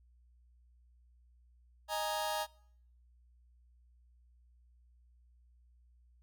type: chord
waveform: sawtooth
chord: D# suspended fourth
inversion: none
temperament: just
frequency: 622.3 / 829.7 / 933.4 Hz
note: D#5 / G#5 / A#5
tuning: 0 / -2 / +2 cents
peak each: -34 dBFS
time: 1.88-2.47 s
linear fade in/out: 50 ms
effects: noise-tail reverb RT60 0.7 s tail -25 dB re dry + added 60 Hz sine -62 dBFS peak until 6.22 s